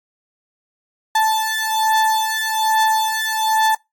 35% pulse beating tone pair, 877 / 878.2 Hz, A5 / A5, -6 / -4 cents, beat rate 1.2 Hz, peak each -17 / -17 dBFS, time 1.15-3.75 s, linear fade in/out 5 ms, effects noise-tail reverb RT60 0.2 s tail -25 dB re dry + AAC 64 kbps

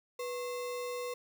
sine tone with sample-and-hold, 491.4 Hz, B4, 9 cents flat, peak -35 dBFS, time 0.19-1.14 s, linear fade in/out 5 ms, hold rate 1575 Hz, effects none

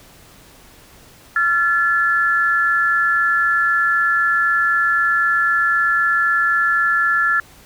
sine tone pair together, 1370 / 1726.1 Hz, F6 / A6, -34 / -34 cents, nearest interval major third, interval 400 cents, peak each -17 / -16 dBFS, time 1.36-7.4 s, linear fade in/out 2 ms, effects pink hiss -46 dBFS RMS until 7.65 s

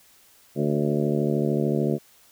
harmonic tone with a mistuned harmonic, 73.42 Hz, D2, in tune, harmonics 2 / 3 / 4 / 5 / 6 / 7 / 8 / 9, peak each -26 / -26 / -30 / -27 / -30 / -34 / -35 / -36 dBFS, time 0.55-1.99 s, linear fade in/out 50 ms, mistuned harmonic 7, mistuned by +22 cents, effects white hiss -56 dBFS RMS until 2.31 s

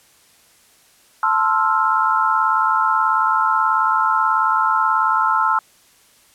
sine chord, F major seventh, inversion first, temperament equal, 880 / 1046.5 / 1318.5 / 1396.9 Hz, A5 / C6 / E6 / F6, 0 / 0 / 0 / 0 cents, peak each -20 / -20 / -18 / -22 dBFS, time 1.23-5.59 s, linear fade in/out 2 ms, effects white hiss -53 dBFS RMS until 6.34 s + low-pass 12000 Hz 12 dB/octave

